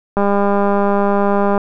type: click train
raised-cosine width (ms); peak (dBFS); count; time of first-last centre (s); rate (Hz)
1; -3; 284; 0.17-1.578; 201
effects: none